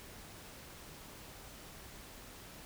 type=silence; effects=pink hiss -52 dBFS RMS until 2.65 s